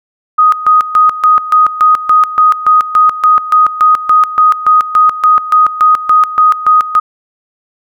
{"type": "tone with tremolo", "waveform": "sine", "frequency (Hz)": 1248, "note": "D#6", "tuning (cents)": 5, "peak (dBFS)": -3, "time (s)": [0.38, 7], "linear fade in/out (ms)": 10, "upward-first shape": "square", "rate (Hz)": 3.5, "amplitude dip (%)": 80, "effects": []}